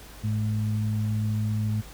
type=tone pair together; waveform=sine; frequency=107.15 / 214.3 Hz; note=A2 / A3; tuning=-45 / -45 cents; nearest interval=octave; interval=1200 cents; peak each=-24 / -31 dBFS; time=0.23-1.82 s; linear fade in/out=20 ms; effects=added 50 Hz sine -46 dBFS peak until 1.93 s + pink hiss -47 dBFS RMS until 1.93 s